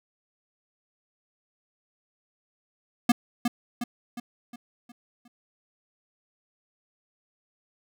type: tone with echo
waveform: square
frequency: 240 Hz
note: B3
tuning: 49 cents flat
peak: -16 dBFS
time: 3.09-3.12 s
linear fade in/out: 5 ms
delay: 360 ms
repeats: 6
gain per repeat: -6 dB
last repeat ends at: 5.28 s
effects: none